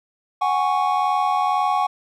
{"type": "chord", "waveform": "triangle", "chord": "F# suspended second", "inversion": "none", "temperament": "equal with one note detuned", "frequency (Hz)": [740, 822, 1108.7], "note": ["F#5", "G#5", "C#6"], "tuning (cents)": [0, -18, 0], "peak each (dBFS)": -20, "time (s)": [0.41, 1.87], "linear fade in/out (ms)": 10, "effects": []}